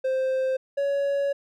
triangle tone pair in turn, 523.3 / 560.9 Hz, C5 / C#5, 0 / +20 cents, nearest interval minor second, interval 120 cents, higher second, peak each -20 dBFS, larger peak neither, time 0.04-0.57 / 0.77-1.33 s, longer second, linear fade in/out 10 ms, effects none

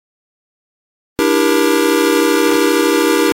square chord, E half-diminished seventh, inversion third, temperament just, 296.7 / 329.6 / 395.6 / 474.7 Hz, D4 / E4 / G4 / Bb4, +18 / 0 / +16 / +31 cents, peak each -17 dBFS, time 1.19-3.32 s, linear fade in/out 0 ms, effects AAC 48 kbps

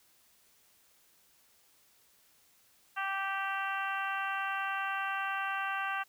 harmonic tone, 390 Hz, G4, 9 cents flat, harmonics 2 / 3 / 4 / 5 / 6 / 7 / 8, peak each -38 / -37 / -36 / -43 / -49 / -41 / -51 dBFS, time 2.96-6.04 s, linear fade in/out 20 ms, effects white hiss -66 dBFS RMS until 6.08 s

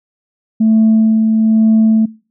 sine tone with tremolo, 220.6 Hz, A3, 5 cents sharp, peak -5 dBFS, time 0.6-2.06 s, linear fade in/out 10 ms, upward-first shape sine, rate 1.1 Hz, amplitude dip 35%, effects noise-tail reverb RT60 0.4 s tail -24 dB re dry + tanh soft clip ceiling -4 dBFS

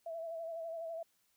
sine tone with vibrato, 660 Hz, E5, 2 cents sharp, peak -39 dBFS, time 0.06-1.03 s, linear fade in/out 5 ms, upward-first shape sine, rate 12 Hz, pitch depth 40 cents each way, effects white hiss -75 dBFS RMS until 1.36 s

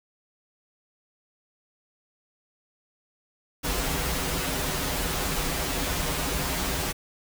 pink noise with comb filter, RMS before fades -28 dBFS, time 3.63-6.93 s, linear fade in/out 20 ms, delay 9.1 ms, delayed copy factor -1, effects none

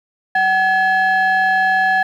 sine tone pair together, 757.3 / 1700 Hz, F#5 / G#6, +40 / +40 cents, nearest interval octave + major second, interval 1400 cents, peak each -13 dBFS, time 0.35-2.03 s, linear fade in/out 5 ms, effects tanh soft clip ceiling -9 dBFS + 8-bit

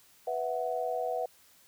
sine chord, B suspended fourth, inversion none, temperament equal, 493.9 / 659.3 / 740 Hz, B4 / E5 / F#5, 0 / 0 / 0 cents, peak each -34 dBFS, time 0.27-1.26 s, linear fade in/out 5 ms, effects white hiss -61 dBFS RMS until 1.67 s

